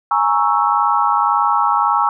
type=chord; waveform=sine; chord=A# half-diminished seventh; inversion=third; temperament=equal; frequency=830.6 / 932.3 / 1108.7 / 1318.5 Hz; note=G#5 / A#5 / C#6 / E6; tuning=0 / 0 / 0 / 0 cents; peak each=-18 dBFS; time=0.11-2.09 s; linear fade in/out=2 ms; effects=none